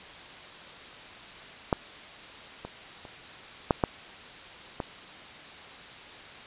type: clicks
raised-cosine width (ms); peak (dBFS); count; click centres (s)
1; -8 / -23 / -30 / -6 / -8 / -16; 6; 1.728 / 2.65 / 3.052 / 3.708 / 3.838 / 4.802
effects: white hiss -45 dBFS RMS until 6.46 s + resampled to 8000 Hz